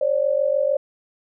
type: tone pair together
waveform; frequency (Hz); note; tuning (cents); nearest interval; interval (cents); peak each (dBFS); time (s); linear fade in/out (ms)
sine; 540.7 / 587.3; C#5 / D5; -43 / 0; minor second; 143; -20; 0.01-0.77; 5
effects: none